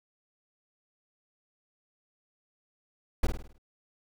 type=noise with echo; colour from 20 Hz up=brown; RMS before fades=-23 dBFS; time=3.23-3.27 s; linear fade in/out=5 ms; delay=52 ms; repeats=6; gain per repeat=-6 dB; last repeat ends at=3.582 s; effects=none